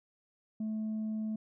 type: tone with tanh clipping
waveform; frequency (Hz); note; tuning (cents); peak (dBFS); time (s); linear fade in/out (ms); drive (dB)
sine; 217.3; A3; -21; -33; 0.6-1.36; 5; 1
effects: none